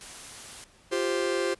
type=noise; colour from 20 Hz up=white; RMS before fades=-43 dBFS; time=0.01-0.64 s; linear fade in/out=0 ms
type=chord; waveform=45% pulse; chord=F suspended second; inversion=none; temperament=just; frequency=349.2 / 392.9 / 523.8 Hz; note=F4 / G4 / C5; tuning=0 / +4 / +2 cents; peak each=-30 dBFS; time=0.91-1.55 s; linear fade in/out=20 ms
effects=pink hiss -58 dBFS RMS until 1.59 s + resampled to 24000 Hz